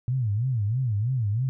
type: tone with vibrato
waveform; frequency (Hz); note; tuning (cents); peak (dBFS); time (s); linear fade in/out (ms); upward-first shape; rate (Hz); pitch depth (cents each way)
sine; 115.6; A#2; -14; -22; 0.08-1.49; 0; sine; 3.1; 240
effects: none